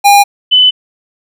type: tone pair in turn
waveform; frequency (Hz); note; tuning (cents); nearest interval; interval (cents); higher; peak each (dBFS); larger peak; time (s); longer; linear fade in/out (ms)
square / sine; 810 / 3010; G#5 / F#7; -43 / +29; octave + major seventh; 2272; second; -3; neither; 0.04-0.24 / 0.51-0.71; neither; 20
effects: none